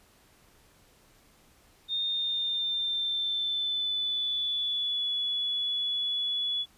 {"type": "tone with pitch glide", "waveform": "sine", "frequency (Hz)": [3653, 3408], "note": ["A#7", "G#7"], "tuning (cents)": [-36, 44], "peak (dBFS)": -27, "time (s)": [1.88, 6.66], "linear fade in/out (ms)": 50, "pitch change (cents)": -120, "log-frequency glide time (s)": [2.04, 5.08], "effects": ["pink hiss -61 dBFS RMS until 6.77 s", "resampled to 32000 Hz"]}